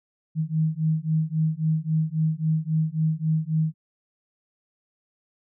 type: beating tone pair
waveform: sine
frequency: 156.2 / 159.9 Hz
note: D#3 / D#3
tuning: +7 / +48 cents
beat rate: 3.7 Hz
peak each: -24 dBFS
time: 0.35-3.74 s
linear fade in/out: 50 ms
effects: none